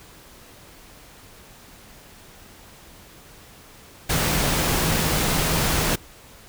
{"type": "tone in noise", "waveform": "sine", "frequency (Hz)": 159.8, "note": "D#3", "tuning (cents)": 47, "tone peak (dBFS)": -29, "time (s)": [4.09, 5.96], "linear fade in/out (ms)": 10, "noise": "pink", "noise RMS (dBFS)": -22, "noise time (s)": [4.09, 5.96], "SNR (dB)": -10, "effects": ["pink hiss -47 dBFS RMS until 6.48 s"]}